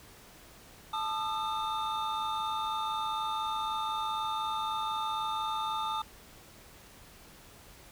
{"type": "tone cluster", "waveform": "triangle", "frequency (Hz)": [877, 1216, 1320, 3622], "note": ["A5", "D#6", "E6", "A7"], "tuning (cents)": [-6, -40, 2, 49], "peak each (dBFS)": [-32, -33, -39, -39], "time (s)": [0.93, 6.02], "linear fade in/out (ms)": 5, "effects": ["pink hiss -54 dBFS RMS until 7.91 s"]}